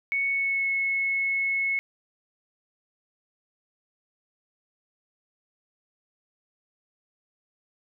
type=tone with pitch glide; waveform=sine; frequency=2217 to 2190 Hz; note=C#7 to C#7; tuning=0 to -22 cents; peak=-23 dBFS; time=0.12-1.79 s; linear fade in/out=0 ms; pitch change=-22 cents; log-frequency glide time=0.28-0.69 s; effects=none